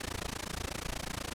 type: noise with amplitude modulation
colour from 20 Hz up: pink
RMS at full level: -34 dBFS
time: 0-1.34 s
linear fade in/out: 10 ms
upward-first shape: sine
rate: 28.2 Hz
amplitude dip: 100%
effects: low-pass 10000 Hz 12 dB/octave